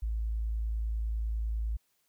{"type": "tone", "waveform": "sine", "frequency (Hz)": 55, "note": "A1", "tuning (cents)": 0, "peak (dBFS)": -29, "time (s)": [0.02, 1.77], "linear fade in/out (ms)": 10, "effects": ["white hiss -74 dBFS RMS until 2.08 s"]}